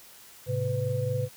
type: tone cluster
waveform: sine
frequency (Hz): 109.5 / 133.9 / 503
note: A2 / C3 / B4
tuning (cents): -8 / +40 / +32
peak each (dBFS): -30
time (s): 0.46-1.29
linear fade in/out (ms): 50
effects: white hiss -51 dBFS RMS until 1.36 s